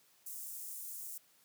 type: high-pass noise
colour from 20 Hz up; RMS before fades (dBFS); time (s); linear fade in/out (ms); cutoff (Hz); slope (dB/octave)
white; -45; 0.26-1.18; 5; 7200; 24
effects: white hiss -68 dBFS RMS until 1.44 s + high-pass 100 Hz 12 dB/octave